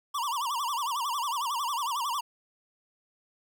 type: tone with vibrato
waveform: square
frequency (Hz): 1040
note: C6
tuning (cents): -11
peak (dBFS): -29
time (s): 0.14-2.21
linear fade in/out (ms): 10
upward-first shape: sine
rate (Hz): 11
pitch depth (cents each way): 220
effects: none